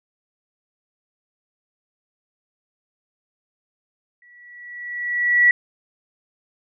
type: tone with exponential growth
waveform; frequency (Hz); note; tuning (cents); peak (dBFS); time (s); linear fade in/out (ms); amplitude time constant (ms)
sine; 1941; B6; -31; -9; 4.22-5.51; 2; 280
effects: none